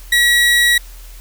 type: tone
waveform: 30% pulse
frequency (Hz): 1920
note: B6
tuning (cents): -49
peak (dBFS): -7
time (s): 0.12-0.78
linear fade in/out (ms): 5
effects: added 41 Hz sine -33 dBFS peak until 1.2 s + white hiss -43 dBFS RMS until 1.2 s